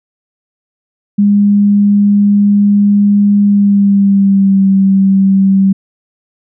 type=tone with pitch glide; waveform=sine; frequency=203.6 to 193.73 Hz; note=G#3 to G3; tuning=-34 to -20 cents; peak=-5 dBFS; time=1.18-5.73 s; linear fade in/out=10 ms; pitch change=-86 cents; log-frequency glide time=3.42-4.65 s; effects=none